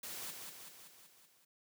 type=noise with echo; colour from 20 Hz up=white; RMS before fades=-45 dBFS; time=0.03-0.31 s; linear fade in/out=5 ms; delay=190 ms; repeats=6; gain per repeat=-4 dB; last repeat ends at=1.45 s; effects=high-pass 100 Hz 12 dB/octave